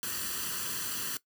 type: noise with comb filter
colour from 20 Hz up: white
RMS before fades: -35 dBFS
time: 0.03-1.17 s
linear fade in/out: 0 ms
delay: 0.67 ms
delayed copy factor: +0.7
effects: noise-tail reverb RT60 0.1 s tail -18 dB re dry + high-pass 80 Hz 12 dB/octave